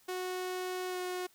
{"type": "tone with pitch glide", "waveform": "sawtooth", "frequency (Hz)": [367.2, 363.4], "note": ["F#4", "F#4"], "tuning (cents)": [-13, -31], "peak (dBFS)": -31, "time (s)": [0.08, 1.27], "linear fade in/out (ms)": 10, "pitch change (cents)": -18, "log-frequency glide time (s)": [0.88, 0.98], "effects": ["white hiss -65 dBFS RMS until 1.34 s"]}